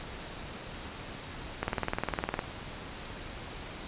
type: click train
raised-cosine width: 0.5 ms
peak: -14 dBFS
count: 16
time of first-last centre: 1.63-2.391 s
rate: 19.7 Hz
effects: pink hiss -42 dBFS RMS until 3.87 s + resampled to 8000 Hz